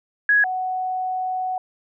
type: tone pair in turn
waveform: sine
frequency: 1668 / 743 Hz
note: G#6 / F#5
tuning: +7 / +7 cents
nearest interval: octave + major second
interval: 1400 cents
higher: first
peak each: -13 / -22 dBFS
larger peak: first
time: 0.29-0.44 / 0.44-1.58 s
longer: second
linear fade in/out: 2 ms
effects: none